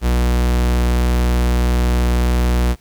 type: tone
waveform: 45% pulse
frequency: 60.8 Hz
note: B1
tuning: 26 cents flat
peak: -13 dBFS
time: 0.01-2.76 s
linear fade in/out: 50 ms
effects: pink hiss -53 dBFS RMS until 2.8 s